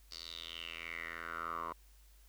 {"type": "tone with band-pass filter sweep", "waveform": "10% pulse", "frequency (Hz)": 83.3, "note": "E2", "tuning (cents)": 19, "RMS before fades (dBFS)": -44, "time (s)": [0.11, 1.73], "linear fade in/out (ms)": 5, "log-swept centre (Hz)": [4800, 990], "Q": 6.1, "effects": ["added 50 Hz sine -59 dBFS peak until 2.28 s", "white hiss -68 dBFS RMS until 2.28 s"]}